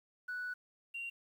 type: tone pair in turn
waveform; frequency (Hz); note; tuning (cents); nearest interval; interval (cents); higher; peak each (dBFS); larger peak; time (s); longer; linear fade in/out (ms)
sine; 1480 / 2760; F#6 / F7; 0 / -21; major seventh; 1079; second; -36 / -38; first; 0.28-0.54 / 0.94-1.1; first; 10
effects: tanh soft clip ceiling -35 dBFS + 11-bit